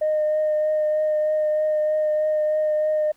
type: tone with vibrato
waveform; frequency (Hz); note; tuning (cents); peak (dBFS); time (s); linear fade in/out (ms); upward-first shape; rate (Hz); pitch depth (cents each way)
sine; 613; D#5; -26; -17; 0.01-3.12; 10; triangle; 3.2; 14
effects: tanh soft clip ceiling -15 dBFS + pink hiss -60 dBFS RMS until 3.16 s